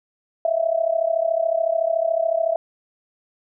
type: tone with amplitude modulation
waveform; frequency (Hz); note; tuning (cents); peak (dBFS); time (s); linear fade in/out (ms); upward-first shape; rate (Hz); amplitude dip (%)
sine; 659.3; E5; 0; -14; 0.45-2.56; 2; sine; 33.8; 85
effects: none